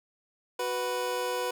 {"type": "tone pair together", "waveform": "25% pulse", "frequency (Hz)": [370, 493.9], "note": ["F#4", "B4"], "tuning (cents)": [0, 0], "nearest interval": "perfect fourth", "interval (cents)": 500, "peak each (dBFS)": [-32, -26], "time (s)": [0.59, 1.51], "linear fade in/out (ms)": 5, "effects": []}